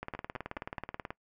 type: two click trains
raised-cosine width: 0.5 ms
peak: -23 / -22 dBFS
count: 4 / 21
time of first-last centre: 0.15-0.782 / 0.03-1.105 s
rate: 4.75 / 18.6 Hz
effects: noise-tail reverb RT60 0.1 s tail -21 dB re dry